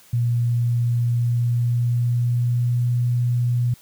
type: tone with pitch glide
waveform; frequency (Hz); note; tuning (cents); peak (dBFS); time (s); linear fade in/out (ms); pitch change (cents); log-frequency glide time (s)
sine; 119.3 to 121.46; A#2 to B2; +41 to -28; -17; 0.13-3.74; 5; +31; 1.21-2.85
effects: white hiss -51 dBFS RMS until 3.81 s